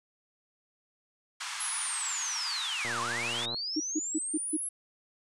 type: band-pass noise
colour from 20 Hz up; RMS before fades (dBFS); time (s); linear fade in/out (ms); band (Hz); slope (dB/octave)
pink; -38; 1.4-3.46; 10; 900 to 9500; 48
type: linear two-way sweep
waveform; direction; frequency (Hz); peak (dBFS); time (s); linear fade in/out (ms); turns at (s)
sine; down then up; 11000 to 1003 to 11000; -32; 1.6-4.69; 5; 3.01
type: click train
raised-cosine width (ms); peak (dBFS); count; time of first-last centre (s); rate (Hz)
1; -27; 83; 2.85-3.545; 118
type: tone bursts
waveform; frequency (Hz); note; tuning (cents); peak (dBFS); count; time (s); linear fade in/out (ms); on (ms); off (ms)
sine; 309.3; D#4; -10; -26; 5; 3.76-4.57; 10; 42; 150
effects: none